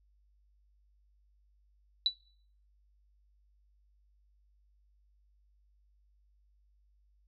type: tone with exponential decay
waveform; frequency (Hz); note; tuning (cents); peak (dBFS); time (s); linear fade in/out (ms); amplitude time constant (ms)
sine; 3951; B7; 0; -20; 2.06-2.15; 1; 18
effects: noise-tail reverb RT60 0.6 s tail -24 dB re dry + added 50 Hz sine -65 dBFS peak until 7.27 s